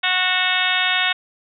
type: harmonic tone with a mistuned harmonic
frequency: 367.1 Hz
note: F#4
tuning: 14 cents flat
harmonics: 2 / 3 / 4 / 5 / 6 / 7 / 8 / 9 / 10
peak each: -27 / -29 / -24 / -24 / -24 / -25 / -27 / -27 / -24 dBFS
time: 0.03-1.13 s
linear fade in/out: 10 ms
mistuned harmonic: 7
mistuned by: +39 cents
effects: none